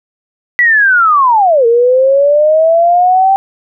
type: linear two-way sweep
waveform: sine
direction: down then up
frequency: 1975.5 to 456.6 to 784 Hz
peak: -5 dBFS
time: 0.59-3.36 s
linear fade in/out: 0 ms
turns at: 1.66 s
effects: none